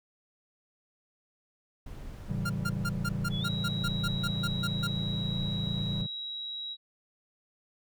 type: noise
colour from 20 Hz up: brown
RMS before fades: -42 dBFS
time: 1.86-6.02 s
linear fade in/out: 5 ms
type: chord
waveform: triangle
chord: A dominant seventh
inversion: none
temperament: equal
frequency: 110 / 138.59 / 164.81 / 196 Hz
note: A2 / C#3 / E3 / G3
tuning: 0 / 0 / 0 / 0 cents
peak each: -34 dBFS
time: 2.28-6.07 s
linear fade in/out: 20 ms
type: tone bursts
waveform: 45% pulse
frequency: 1396.9 Hz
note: F6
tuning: in tune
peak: -31 dBFS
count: 13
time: 2.45-4.874 s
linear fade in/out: 10 ms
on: 48 ms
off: 150 ms
type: tone with pitch glide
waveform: sine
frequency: 3400 to 3861 Hz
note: G#7 to B7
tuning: +40 to -40 cents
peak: -35 dBFS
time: 3.3-6.77 s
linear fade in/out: 50 ms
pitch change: +220 cents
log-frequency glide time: 3.4-3.46 s
effects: none